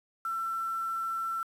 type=tone with quantisation; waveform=sine; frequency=1343 Hz; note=E6; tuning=32 cents sharp; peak=-30 dBFS; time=0.25-1.43 s; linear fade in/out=2 ms; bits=8; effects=resampled to 32000 Hz